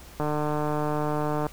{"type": "click train", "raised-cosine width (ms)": 1, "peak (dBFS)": -14, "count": 191, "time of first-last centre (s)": [0.2, 1.467], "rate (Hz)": 150, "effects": ["added 62 Hz sine -48 dBFS peak until 1.52 s", "pink hiss -48 dBFS RMS until 1.52 s"]}